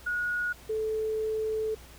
sine tone pair in turn, 1450 / 436.5 Hz, F#6 / A4, -35 / -14 cents, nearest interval octave + major sixth, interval 2079 cents, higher first, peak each -27 dBFS, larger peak neither, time 0.06-0.53 / 0.69-1.75 s, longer second, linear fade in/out 10 ms, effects added 60 Hz sine -51 dBFS peak until 1.98 s + pink hiss -52 dBFS RMS until 1.98 s

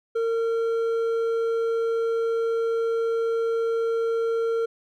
sine tone with hard clipping, 457.3 Hz, A#4, 33 cents flat, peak -23 dBFS, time 0.15-4.66 s, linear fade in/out 10 ms, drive 5 dB, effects none

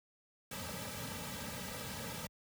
pink noise with comb filter, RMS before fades -43 dBFS, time 0.51-2.27 s, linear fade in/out 5 ms, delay 2.8 ms, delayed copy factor -1, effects high-pass 60 Hz 12 dB/octave

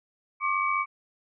sine tone cluster, 1084 / 1179 / 2272 Hz, C#6 / D6 / C#7, -39 / +6 / +42 cents, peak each -28 dBFS, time 0.4-0.86 s, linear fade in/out 50 ms, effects none

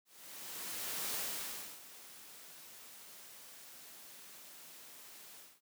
white noise with ADSR envelope, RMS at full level -38 dBFS, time 0.05-5.61 s, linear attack 1100 ms, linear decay 640 ms, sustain -16 dB, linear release 220 ms, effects high-pass 150 Hz 12 dB/octave

